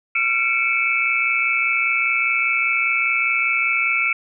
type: tone cluster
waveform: sine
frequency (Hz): 1367 / 2212 / 2337 / 2602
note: F6 / C#7 / D7 / E7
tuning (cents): -37 / -4 / -9 / -23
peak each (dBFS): -26 / -21 / -21 / -23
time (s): 0.15-4.13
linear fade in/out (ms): 5
effects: none